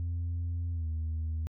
sine tone with pitch glide, 85.5 to 79.77 Hz, F2 to D#2, -36 to +44 cents, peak -28 dBFS, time 0-1.47 s, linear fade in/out 0 ms, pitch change -120 cents, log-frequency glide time 0.72-0.87 s, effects tanh soft clip ceiling -29 dBFS

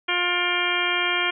harmonic tone with a mistuned harmonic, 354.1 Hz, F4, 24 cents sharp, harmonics 1 / 2 / 3 / 4 / 5 / 6 / 7 / 8 / 9, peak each -31 / -32 / -30 / -28 / -30 / -31 / -26 / -31 / -28 dBFS, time 0.08-1.31 s, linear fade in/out 10 ms, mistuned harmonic 7, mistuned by -78 cents, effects none

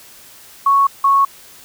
sine tone pair in turn, 1108.7 / 1104.2 Hz, C#6 / C#6, 0 / -7 cents, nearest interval unison, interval 7 cents, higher first, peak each -9 dBFS, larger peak neither, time 0.66-0.87 / 1.04-1.25 s, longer neither, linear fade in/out 5 ms, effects white hiss -42 dBFS RMS until 1.64 s

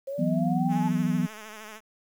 sine linear sweep, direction up, 534 to 872 Hz, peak -30 dBFS, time 0.07-0.89 s, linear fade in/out 10 ms
sine chord, E suspended second, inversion none, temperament just, 164.81 / 185.42 / 247.2 Hz, E3 / F#3 / B3, 0 / +4 / +2 cents, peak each -27 dBFS, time 0.18-1.27 s, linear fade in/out 20 ms
5% pulse tone with vibrato, 215.2 Hz, A3, 38 cents flat, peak -29 dBFS, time 0.68-1.81 s, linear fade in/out 50 ms, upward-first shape sine, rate 13 Hz, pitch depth 49 cents each way
effects 9-bit

